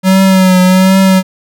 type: tone with vibrato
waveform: square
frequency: 187.4 Hz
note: F#3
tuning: 22 cents sharp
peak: -5 dBFS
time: 0.03-1.23 s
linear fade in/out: 50 ms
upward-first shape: triangle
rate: 1.3 Hz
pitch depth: 46 cents each way
effects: none